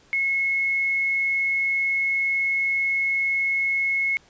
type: tone with quantisation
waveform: sine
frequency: 2179 Hz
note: C#7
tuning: 30 cents flat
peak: -20 dBFS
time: 0.13-4.17 s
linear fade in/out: 0 ms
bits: 8
effects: pink hiss -56 dBFS RMS until 4.29 s + resampled to 16000 Hz